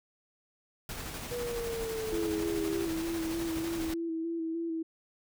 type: noise with tremolo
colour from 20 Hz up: pink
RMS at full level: -39 dBFS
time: 0.89-3.94 s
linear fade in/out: 2 ms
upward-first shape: square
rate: 12 Hz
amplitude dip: 25%
type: exponential sweep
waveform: sine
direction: down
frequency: 488.3 to 392 Hz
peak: -33 dBFS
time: 1.31-2.86 s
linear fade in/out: 10 ms
type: tone with vibrato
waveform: sine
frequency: 329.6 Hz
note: E4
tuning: in tune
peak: -31 dBFS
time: 2.12-4.83 s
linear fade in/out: 10 ms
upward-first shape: square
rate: 3.3 Hz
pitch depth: 24 cents each way
effects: none